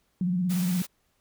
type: tone with vibrato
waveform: sine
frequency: 180 Hz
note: F#3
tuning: 47 cents flat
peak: -23 dBFS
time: 0.21-0.82 s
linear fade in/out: 2 ms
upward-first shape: square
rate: 17 Hz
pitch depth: 56 cents each way
type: high-pass noise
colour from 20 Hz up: white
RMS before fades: -38 dBFS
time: 0.49-0.87 s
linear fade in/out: 20 ms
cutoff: 110 Hz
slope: 48 dB/octave
effects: pink hiss -71 dBFS RMS until 1.2 s